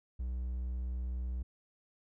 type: tone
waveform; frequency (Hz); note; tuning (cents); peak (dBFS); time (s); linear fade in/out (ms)
triangle; 62; B1; +7; -32; 0.19-1.43; 10
effects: none